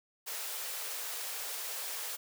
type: high-pass noise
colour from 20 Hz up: white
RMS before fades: -39 dBFS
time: 0.26-2.17 s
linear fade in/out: 20 ms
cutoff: 400 Hz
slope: 96 dB/octave
effects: none